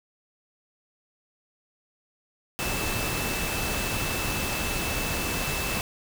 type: tone in noise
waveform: sine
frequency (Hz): 2637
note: E7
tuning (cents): 0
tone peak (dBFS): -34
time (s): 2.59-5.81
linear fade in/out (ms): 0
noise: pink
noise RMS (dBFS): -29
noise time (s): 2.59-5.81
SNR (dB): -8
effects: none